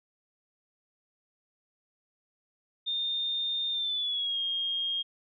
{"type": "tone with pitch glide", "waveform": "sine", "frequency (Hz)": [3634, 3238], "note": ["A#7", "G#7"], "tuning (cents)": [-45, -45], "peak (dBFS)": -28, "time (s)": [2.86, 5.03], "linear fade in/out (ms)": 20, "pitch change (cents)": -200, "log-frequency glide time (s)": [3.71, 4.39], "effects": []}